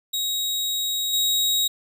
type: tone with level steps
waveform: sawtooth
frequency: 3800 Hz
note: A#7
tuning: 33 cents sharp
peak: -20 / -16 dBFS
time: 0.13-1.68 s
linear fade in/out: 10 ms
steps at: 1.13 s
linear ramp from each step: 5 ms
effects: none